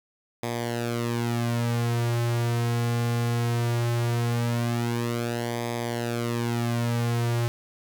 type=tone with flanger; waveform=sawtooth; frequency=118.3 Hz; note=A#2; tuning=26 cents sharp; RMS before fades=-26 dBFS; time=0.43-7.48 s; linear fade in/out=0 ms; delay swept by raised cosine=0.7 to 5.3 ms; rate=0.19 Hz; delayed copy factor=-0.75; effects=none